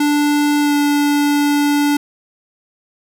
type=tone with pitch glide; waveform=square; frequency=293.1 to 290.2 Hz; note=D4 to D4; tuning=-3 to -21 cents; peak=-13 dBFS; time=0-1.97 s; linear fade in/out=5 ms; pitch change=-18 cents; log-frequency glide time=0.61-0.74 s; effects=none